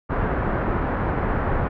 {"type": "low-pass noise", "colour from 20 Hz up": "pink", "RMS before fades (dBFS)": -23, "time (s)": [0.09, 1.69], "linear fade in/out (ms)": 20, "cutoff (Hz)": 1600, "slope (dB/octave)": 24, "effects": []}